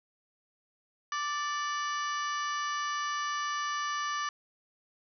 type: harmonic tone with a mistuned harmonic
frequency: 587.3 Hz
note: D5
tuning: in tune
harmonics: 2 / 3 / 4 / 5 / 6 / 7 / 8 / 9 / 10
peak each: -32 / -37 / -47 / -43 / -50 / -52 / -47 / -52 / -44 dBFS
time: 1.12-4.29 s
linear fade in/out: 2 ms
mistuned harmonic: 4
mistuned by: -30 cents
effects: none